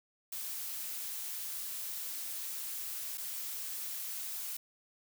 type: noise with dropouts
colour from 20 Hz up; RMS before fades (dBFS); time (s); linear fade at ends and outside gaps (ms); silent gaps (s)
blue; -40; 0.32-4.57; 5; 3.175-3.179
effects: none